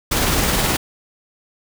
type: noise with tremolo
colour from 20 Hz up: pink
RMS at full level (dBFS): -17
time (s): 0.11-0.77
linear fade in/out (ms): 10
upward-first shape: sine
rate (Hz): 19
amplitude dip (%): 25
effects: none